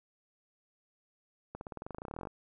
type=accelerating click train; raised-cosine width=1 ms; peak=-27 dBFS; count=21; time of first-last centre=1.55-2.272 s; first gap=61 ms; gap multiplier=0.94; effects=none